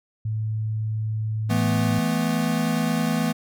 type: tone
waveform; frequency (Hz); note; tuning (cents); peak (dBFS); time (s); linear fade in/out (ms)
sine; 109.1; A2; -14; -23; 0.25-1.99; 5
type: chord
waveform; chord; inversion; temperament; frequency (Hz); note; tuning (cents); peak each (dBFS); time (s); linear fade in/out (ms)
square; E suspended fourth; none; equal with one note detuned; 164.81 / 217.3 / 246.9; E3 / A3 / B3; 0 / -21 / 0; -26; 1.49-3.33; 20
effects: none